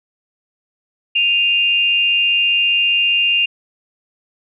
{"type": "tone pair together", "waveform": "sine", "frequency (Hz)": [2490, 2795], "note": ["D#7", "F7"], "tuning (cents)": [1, 1], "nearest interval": "major second", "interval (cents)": 200, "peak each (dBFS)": [-19, -13], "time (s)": [1.15, 3.46], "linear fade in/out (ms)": 10, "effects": []}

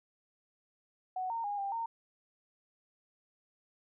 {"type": "tone with pitch steps", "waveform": "sine", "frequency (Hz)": [743, 918, 818, 793, 917], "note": ["F#5", "A#5", "G#5", "G5", "A#5"], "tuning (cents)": [7, -27, -26, 20, -29], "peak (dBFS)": -33, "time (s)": [1.16, 1.86], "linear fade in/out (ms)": 5, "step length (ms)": 140, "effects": []}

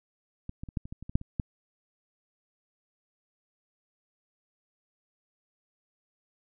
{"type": "clicks", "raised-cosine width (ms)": 5, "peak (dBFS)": [-24, -25, -30, -17, -29, -26, -29, -27, -11, -29, -16], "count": 11, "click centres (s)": [0.494, 0.635, 0.688, 0.772, 0.855, 0.925, 1.026, 1.095, 1.155, 1.214, 1.398], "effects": []}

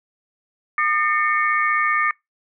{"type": "tone cluster", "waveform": "sine", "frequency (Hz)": [1216, 1804, 2104, 2219], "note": ["D#6", "A6", "C7", "C#7"], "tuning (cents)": [-40, 43, 9, 1], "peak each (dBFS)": [-20, -22, -29, -24], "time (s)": [0.78, 2.11], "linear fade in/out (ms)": 2, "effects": ["noise-tail reverb RT60 0.2 s tail -26 dB re dry"]}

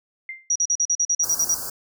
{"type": "tone with exponential decay", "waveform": "sine", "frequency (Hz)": 2093, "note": "C7", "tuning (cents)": 0, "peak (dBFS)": -27, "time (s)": [0.29, 0.51], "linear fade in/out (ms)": 2, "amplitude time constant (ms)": 47}
{"type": "tone bursts", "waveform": "sine", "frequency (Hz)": 5770, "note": "F#8", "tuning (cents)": -44, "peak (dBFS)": -17, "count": 11, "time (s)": [0.5, 1.546], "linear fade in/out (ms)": 5, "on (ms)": 56, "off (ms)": 43}
{"type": "band-stop noise", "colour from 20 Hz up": "white", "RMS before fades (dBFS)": -31, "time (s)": [1.23, 1.7], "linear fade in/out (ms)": 5, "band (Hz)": [1600, 4500], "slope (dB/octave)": 96}
{"effects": []}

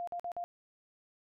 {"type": "tone bursts", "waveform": "sine", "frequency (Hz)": 698.5, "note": "F5", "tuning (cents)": 0, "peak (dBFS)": -35, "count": 4, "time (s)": [0, 0.44], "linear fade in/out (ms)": 0, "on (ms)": 74, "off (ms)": 48, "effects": []}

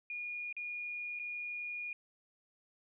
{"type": "tone with dropouts", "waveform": "sine", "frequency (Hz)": 2437, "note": "D#7", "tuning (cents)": -37, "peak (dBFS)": -38, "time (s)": [0.1, 1.93], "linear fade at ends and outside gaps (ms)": 2, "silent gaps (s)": [[0.527, 0.566], [1.191, 1.196]], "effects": []}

